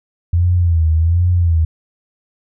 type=tone with vibrato; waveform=sine; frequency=84.2 Hz; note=E2; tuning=37 cents sharp; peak=-10 dBFS; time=0.33-1.65 s; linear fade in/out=5 ms; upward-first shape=sine; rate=1.3 Hz; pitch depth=100 cents each way; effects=none